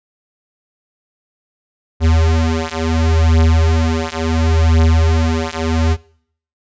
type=beating tone pair; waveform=square; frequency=80.4 / 81.11 Hz; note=E2 / E2; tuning=-43 / -27 cents; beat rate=0.71 Hz; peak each=-15 dBFS; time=2-5.97 s; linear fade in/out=50 ms; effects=noise-tail reverb RT60 0.6 s tail -22 dB re dry + resampled to 16000 Hz